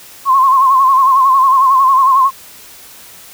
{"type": "tone with vibrato", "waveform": "sine", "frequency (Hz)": 1065, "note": "C6", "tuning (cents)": 30, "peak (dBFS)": -6, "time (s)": [0.25, 2.31], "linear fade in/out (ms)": 50, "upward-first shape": "sine", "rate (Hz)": 11, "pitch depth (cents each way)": 71, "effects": ["white hiss -37 dBFS RMS until 3.33 s"]}